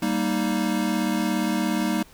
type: chord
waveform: square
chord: Eb major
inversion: first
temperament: equal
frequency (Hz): 196 / 233.1 / 311.1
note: G3 / Bb3 / Eb4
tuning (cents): 0 / 0 / 0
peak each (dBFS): -27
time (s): 0.02-2.03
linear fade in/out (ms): 5
effects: pink hiss -52 dBFS RMS until 2.13 s